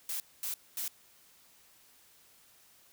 blue noise bursts, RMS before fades -36 dBFS, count 3, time 0.09-0.88 s, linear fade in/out 2 ms, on 110 ms, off 230 ms, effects white hiss -62 dBFS RMS until 2.92 s

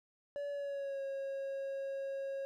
triangle tone with pitch glide, 572 to 545.9 Hz, D5 to C#5, -46 to -27 cents, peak -35 dBFS, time 0.36-2.45 s, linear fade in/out 0 ms, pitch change -81 cents, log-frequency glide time 0.5-1.02 s, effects none

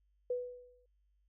sine tone with exponential decay, 493.9 Hz, B4, in tune, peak -30 dBFS, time 0.3-0.86 s, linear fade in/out 5 ms, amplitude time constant 120 ms, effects added 50 Hz sine -70 dBFS peak until 1.28 s

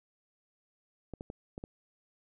clicks, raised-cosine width 2 ms, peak -27 dBFS, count 5, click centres 1.137 / 1.209 / 1.301 / 1.579 / 1.639 s, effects none

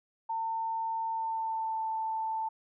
sine tone with pitch glide, 900 to 886.1 Hz, A5 to A5, +39 to +12 cents, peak -30 dBFS, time 0.29-2.49 s, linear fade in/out 10 ms, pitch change -27 cents, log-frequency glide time 1.14-1.83 s, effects none

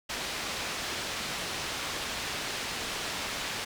white low-pass noise, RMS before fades -35 dBFS, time 0.09-3.65 s, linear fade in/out 10 ms, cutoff 4500 Hz, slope 12 dB/octave, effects none

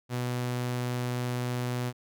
sawtooth tone, 123.47 Hz, B2, in tune, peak -25 dBFS, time 0.09-1.93 s, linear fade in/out 50 ms, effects none

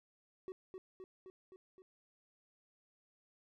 triangle tone with echo, 375.3 Hz, F#4, 25 cents sharp, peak -40 dBFS, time 0.48-0.52 s, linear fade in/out 0 ms, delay 260 ms, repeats 5, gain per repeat -3 dB, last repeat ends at 1.82 s, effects none

